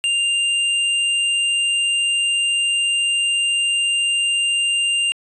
square tone, 2794 Hz, F7, in tune, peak -17 dBFS, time 0.04-5.12 s, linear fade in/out 0 ms, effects resampled to 24000 Hz

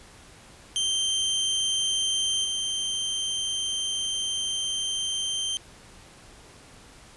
sawtooth tone with level steps, 3137 Hz, G7, 1 cent sharp, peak -20 / -23 dBFS, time 0.76-5.57 s, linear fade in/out 0 ms, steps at 2.44 s, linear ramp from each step 10 ms, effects pink hiss -50 dBFS RMS until 7.16 s + resampled to 24000 Hz

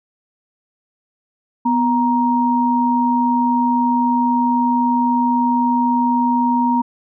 sine tone pair together, 246.9 / 938.1 Hz, B3 / A#5, 0 / +11 cents, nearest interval octave + major seventh, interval 2311 cents, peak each -16 dBFS, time 1.65-6.82 s, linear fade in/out 10 ms, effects none

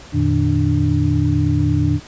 sine tone cluster, 85.9 / 114.8 / 151.1 / 295 Hz, F2 / A#2 / D3 / D4, -28 / -26 / +50 / +8 cents, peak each -19 dBFS, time 0.12-2 s, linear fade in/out 50 ms, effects pink hiss -40 dBFS RMS until 2.07 s + resampled to 16000 Hz

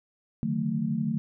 sine tone cluster, 142.7 / 154.9 / 185.7 / 223.6 Hz, D3 / D#3 / F#3 / A3, -49 / -7 / +7 / +28 cents, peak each -36 / -31 / -32 / -28 dBFS, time 0.43-1.18 s, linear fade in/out 0 ms, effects none

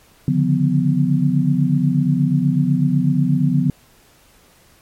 sine tone cluster, 142.3 / 150.5 / 178 / 250 Hz, C#3 / D3 / F3 / B3, +46 / +43 / +33 / +21 cents, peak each -19 dBFS, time 0.28-3.7 s, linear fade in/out 2 ms, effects pink hiss -52 dBFS RMS until 4.81 s + MP3 64 kbps

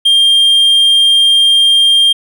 triangle tone, 3200 Hz, G7, 35 cents sharp, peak -4 dBFS, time 0.05-2.13 s, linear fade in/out 10 ms, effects none

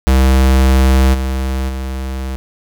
square tone with level steps, 65.7 Hz, C2, 8 cents sharp, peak -8 / -16 / -20 dBFS, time 0.07-2.36 s, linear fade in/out 0 ms, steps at 1.13 / 1.68 s, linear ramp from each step 20 ms, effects none

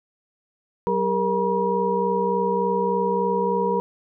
sine tone cluster, 190.5 / 407.3 / 470.7 / 959 Hz, G3 / G#4 / A#4 / A#5, -49 / -34 / +17 / +49 cents, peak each -27 / -26 / -23 / -24 dBFS, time 0.87-3.8 s, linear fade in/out 0 ms, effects none

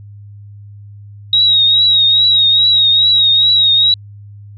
sine tone with vibrato, 3800 Hz, A#7, 33 cents sharp, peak -7 dBFS, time 1.33-3.94 s, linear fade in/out 2 ms, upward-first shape triangle, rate 2.4 Hz, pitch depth 60 cents each way, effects added 102 Hz sine -32 dBFS peak until 4.57 s

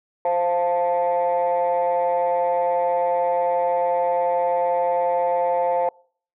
sine chord, F major, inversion second, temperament equal with one note detuned, 523.3 / 696 / 880 Hz, C5 / F5 / A5, 0 / -6 / 0 cents, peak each -20 / -22 / -22 dBFS, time 0.25-5.89 s, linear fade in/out 2 ms, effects noise-tail reverb RT60 0.5 s tail -26 dB re dry + tanh soft clip ceiling -13 dBFS

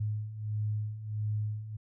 sine beating tone pair, 105.3 / 106.8 Hz, G#2 / G#2, +24 / +49 cents, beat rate 1.5 Hz, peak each -37 / -32 dBFS, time 0-1.77 s, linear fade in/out 10 ms, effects none

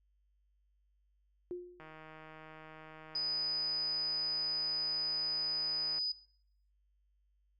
sine tone with exponential decay, 356 Hz, F4, 33 cents sharp, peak -35 dBFS, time 1.51-1.97 s, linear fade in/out 0 ms, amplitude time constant 100 ms
click train, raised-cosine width 0.5 ms, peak -37 dBFS, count 658, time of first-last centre 1.8-5.985 s, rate 157 Hz
sine tone, 4978 Hz, D#8, in tune, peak -32 dBFS, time 3.15-6.12 s, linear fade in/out 5 ms
effects noise-tail reverb RT60 0.7 s tail -21 dB re dry + added 50 Hz sine -70 dBFS peak until 7.59 s

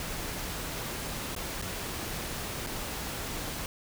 pink noise with dropouts, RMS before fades -36 dBFS, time 0-3.66 s, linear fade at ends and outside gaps 1 ms, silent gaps 1.351-1.363 / 1.616-1.623 / 2.665-2.67 s, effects none

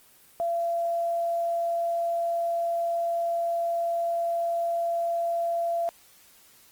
sine tone with quantisation, 680 Hz, F5, 46 cents flat, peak -24 dBFS, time 0.4-5.89 s, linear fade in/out 0 ms, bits 9, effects white hiss -56 dBFS RMS until 6.71 s + Opus 24 kbps

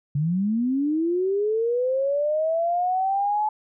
sine linear sweep, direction up, 138.6 to 861 Hz, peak -20 dBFS, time 0.15-3.49 s, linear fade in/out 5 ms, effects none

